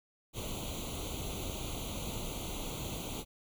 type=noise with comb filter; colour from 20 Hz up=pink; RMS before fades=-39 dBFS; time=0.33-3.25 s; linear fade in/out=50 ms; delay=0.29 ms; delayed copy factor=+1; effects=none